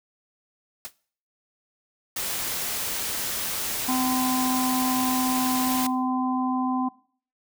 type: noise with exponential decay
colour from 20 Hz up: white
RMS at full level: -31 dBFS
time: 0.85-0.93 s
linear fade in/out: 0 ms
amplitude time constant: 17 ms
type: noise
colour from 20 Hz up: white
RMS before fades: -29 dBFS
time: 2.16-5.87 s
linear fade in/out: 5 ms
type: harmonic tone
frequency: 256.2 Hz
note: C4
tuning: 36 cents flat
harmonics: 1 / 3 / 4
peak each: -24 / -29 / -30 dBFS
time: 3.88-6.89 s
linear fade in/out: 10 ms
effects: noise-tail reverb RT60 0.5 s tail -21 dB re dry